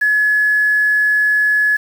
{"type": "tone with quantisation", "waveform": "sine", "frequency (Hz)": 1700, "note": "G#6", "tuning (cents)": 40, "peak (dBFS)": -11, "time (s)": [0.01, 1.77], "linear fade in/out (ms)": 10, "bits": 6, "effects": []}